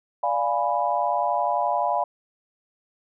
sine chord, D diminished seventh, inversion none, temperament equal, 587.3 / 698.5 / 830.6 / 987.8 Hz, D5 / F5 / Ab5 / Cb6, 0 / 0 / 0 / 0 cents, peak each -28 / -25 / -26 / -26 dBFS, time 0.23-2.04 s, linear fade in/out 5 ms, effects none

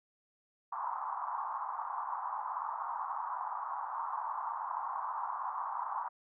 white band-pass noise, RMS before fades -38 dBFS, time 0.72-6.09 s, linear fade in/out 10 ms, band 870 to 1100 Hz, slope 48 dB/octave, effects none

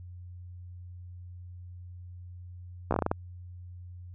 slowing click train, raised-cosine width 1 ms, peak -12 dBFS, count 8, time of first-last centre 2.91-3.115 s, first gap 14 ms, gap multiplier 1.24, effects added 89 Hz sine -42 dBFS peak until 4.14 s

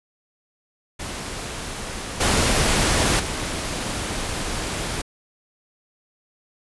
pink noise with level steps, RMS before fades -31 / -19 / -27 dBFS, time 0.99-5.02 s, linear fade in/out 10 ms, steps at 2.2 / 3.19 s, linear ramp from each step 10 ms, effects resampled to 24000 Hz

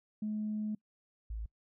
sine tone pair in turn, 213.1 / 54.46 Hz, G#3 / A1, +45 / -17 cents, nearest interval 2 octaves, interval 2362 cents, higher first, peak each -32 / -36 dBFS, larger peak first, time 0.22-0.75 / 1.3-1.46 s, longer first, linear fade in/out 5 ms, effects noise-tail reverb RT60 0.1 s tail -25 dB re dry + tanh soft clip ceiling -28 dBFS

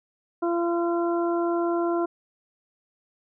harmonic tone, 341.9 Hz, F4, 37 cents flat, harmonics 1 / 2 / 3 / 4, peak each -23 / -29 / -33 / -35 dBFS, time 0.42-2.06 s, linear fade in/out 10 ms, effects none

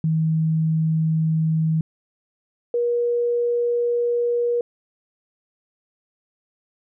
sine tone pair in turn, 159.5 / 478 Hz, D#3 / A#4, +43 / +43 cents, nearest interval octave + perfect fifth, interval 1900 cents, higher second, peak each -17 / -18 dBFS, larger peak first, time 0.04-1.81 / 2.74-4.61 s, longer second, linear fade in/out 2 ms, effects none

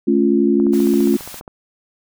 sine chord, A augmented, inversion none, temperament equal with one note detuned, 217.5 / 277.2 / 349.2 Hz, A3 / C#4 / E#4, -20 / 0 / 0 cents, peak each -16 dBFS, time 0.07-1.17 s, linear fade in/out 10 ms
click train, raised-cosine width 1 ms, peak -20 dBFS, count 14, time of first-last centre 0.6-1.478 s, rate 14.8 Hz
white band-stop noise, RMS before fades -35 dBFS, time 0.72-1.41 s, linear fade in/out 20 ms, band 250 to 570 Hz, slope 48 dB/octave
effects none

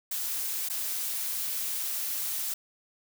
blue noise with dropouts, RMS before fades -32 dBFS, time 0.11-2.54 s, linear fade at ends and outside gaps 5 ms, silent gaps 0.688-0.698 s, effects none

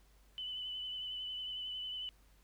sine tone with vibrato, 3002 Hz, F#7, 24 cents sharp, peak -39 dBFS, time 0.38-2.09 s, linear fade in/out 0 ms, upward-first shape sine, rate 11 Hz, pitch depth 24 cents each way, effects added 50 Hz sine -63 dBFS peak until 2.43 s + pink hiss -70 dBFS RMS until 2.43 s

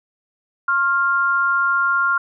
sine tone pair together, 1082.2 / 1396.9 Hz, C#6 / F6, -42 / 0 cents, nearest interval major third, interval 442 cents, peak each -21 / -16 dBFS, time 0.68-2.18 s, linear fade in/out 5 ms, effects none

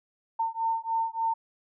sine beating tone pair, 904 / 907.4 Hz, A5 / A#5, +47 / -47 cents, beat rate 3.4 Hz, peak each -29 dBFS, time 0.39-1.34 s, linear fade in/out 10 ms, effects none

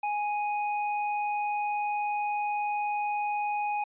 square tone, 830.6 Hz, G#5, in tune, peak -28 dBFS, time 0.03-3.84 s, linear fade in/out 5 ms, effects resampled to 8000 Hz

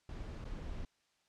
brown noise with dropouts, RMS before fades -43 dBFS, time 0.09-0.85 s, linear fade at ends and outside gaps 2 ms, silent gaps 0.443-0.452 s, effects white hiss -75 dBFS RMS until 1.28 s + low-pass 6000 Hz 12 dB/octave

